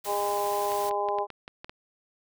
white noise, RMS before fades -39 dBFS, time 0.04-0.9 s, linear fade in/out 10 ms
harmonic tone, 203.9 Hz, G#3, 32 cents flat, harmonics 2 / 3 / 4 / 5, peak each -31 / -32 / -29 / -32 dBFS, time 0.05-1.27 s, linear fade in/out 50 ms
clicks, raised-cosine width 0.3 ms, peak -24 dBFS, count 8, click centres 0.719 / 0.911 / 1.087 / 1.186 / 1.303 / 1.479 / 1.645 / 1.695 s
effects none

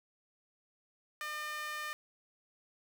sawtooth tone with high-pass filter, 604 Hz, D5, 48 cents sharp, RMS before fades -40 dBFS, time 1.21-1.93 s, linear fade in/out 0 ms, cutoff 1500 Hz, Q 3.6, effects none

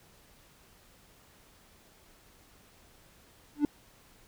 triangle tone with exponential growth, 293.4 Hz, D4, 2 cents flat, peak -15 dBFS, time 3.55-3.65 s, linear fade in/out 2 ms, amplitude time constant 20 ms, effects tanh soft clip ceiling -14 dBFS + pink hiss -60 dBFS RMS until 4.27 s

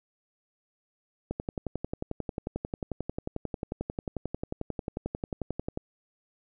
click train, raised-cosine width 2 ms, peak -18 dBFS, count 51, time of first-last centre 1.31-5.774 s, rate 11.2 Hz, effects none

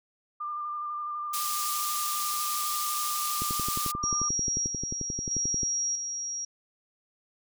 sine tone with vibrato, 1196 Hz, D6, 31 cents sharp, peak -31 dBFS, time 0.4-4.29 s, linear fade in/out 10 ms, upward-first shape square, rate 12 Hz, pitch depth 14 cents each way
pink high-pass noise, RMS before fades -32 dBFS, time 1.33-3.92 s, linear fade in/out 10 ms, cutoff 4900 Hz, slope 12 dB/octave
click train, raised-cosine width 3 ms, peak -22 dBFS, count 26, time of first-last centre 3.42-5.632 s, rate 11.3 Hz
sine tone with tremolo, 5660 Hz, F8, 22 cents sharp, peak -26 dBFS, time 4.03-6.45 s, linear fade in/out 5 ms, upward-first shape square, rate 0.78 Hz, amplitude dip 45%
effects none

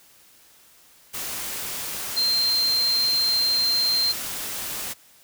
sine tone in noise, 4161 Hz, C8, 10 cents flat, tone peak -19 dBFS, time 2.16-4.13 s, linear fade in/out 20 ms, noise white, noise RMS -31 dBFS, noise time 1.13-4.94 s, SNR +9 dB, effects white hiss -54 dBFS RMS until 5.23 s

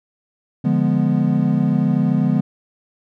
triangle chord, D diminished seventh, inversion none, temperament equal, 146.83 / 174.61 / 207.7 / 246.9 Hz, D3 / F3 / Ab3 / Cb4, 0 / 0 / 0 / 0 cents, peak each -18 dBFS, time 0.64-2.41 s, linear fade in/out 10 ms, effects none

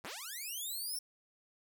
5% pulse linear sweep, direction up, 103.83 to 5500 Hz, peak -31 dBFS, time 0.04-0.99 s, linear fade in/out 5 ms, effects none

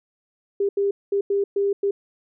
sine tone bursts at uneven times, 399.8 Hz, G4, 34 cents sharp, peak -18 dBFS, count 6, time 0.6-0.69 / 0.77-0.91 / 1.12-1.21 / 1.3-1.44 / 1.56-1.73 / 1.83-1.91 s, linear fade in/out 5 ms, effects none

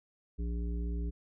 harmonic tone with a mistuned harmonic, 58.27 Hz, A#1, in tune, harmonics 1 / 3 / 5 / 7, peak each -32 / -42 / -46 / -49 dBFS, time 0.38-1.11 s, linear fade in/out 20 ms, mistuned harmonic 1, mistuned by +16 cents, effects none

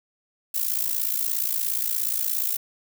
violet noise with amplitude modulation, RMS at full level -22 dBFS, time 0.54-2.57 s, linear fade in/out 10 ms, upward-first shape sine, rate 57 Hz, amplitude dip 80%, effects none

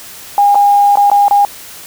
sine tone with dropouts, 812 Hz, G#5, 39 cents flat, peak -5 dBFS, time 0.38-1.45 s, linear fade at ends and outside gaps 1 ms, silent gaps 0.547-0.554 / 0.956-0.972 / 1.1-1.115 / 1.282-1.31 s, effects white hiss -32 dBFS RMS until 1.86 s

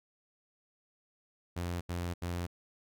sawtooth tone bursts, 87.31 Hz, F2, in tune, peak -30 dBFS, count 3, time 1.56-2.468 s, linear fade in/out 10 ms, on 250 ms, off 79 ms, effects none

